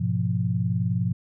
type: chord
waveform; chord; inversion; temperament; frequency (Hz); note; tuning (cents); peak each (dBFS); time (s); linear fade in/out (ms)
sine; F diminished; first; equal; 103.83 / 123.47 / 174.61; Ab2 / Cb3 / F3; 0 / 0 / 0; -26; 0-1.13; 10
effects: none